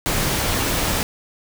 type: noise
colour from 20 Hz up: pink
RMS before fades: -21 dBFS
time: 0.06-1.03 s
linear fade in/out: 0 ms
effects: none